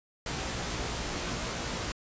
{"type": "noise with comb filter", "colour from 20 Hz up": "pink", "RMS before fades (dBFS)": -34, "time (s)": [0.26, 1.92], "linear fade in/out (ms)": 2, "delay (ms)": 17, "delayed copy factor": 0.65, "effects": ["resampled to 16000 Hz"]}